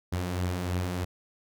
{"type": "beating tone pair", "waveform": "sawtooth", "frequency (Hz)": [87.31, 90.41], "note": ["F2", "F#2"], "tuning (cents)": [0, -40], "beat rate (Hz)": 3.1, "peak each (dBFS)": [-32, -25], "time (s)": [0.12, 1.05], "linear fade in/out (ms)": 10, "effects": []}